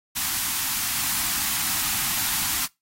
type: band-stop noise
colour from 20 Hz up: white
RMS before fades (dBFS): -25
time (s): 0.15-2.67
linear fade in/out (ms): 20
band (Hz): 320 to 740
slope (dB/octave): 48
effects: noise-tail reverb RT60 0.2 s tail -22 dB re dry + AAC 48 kbps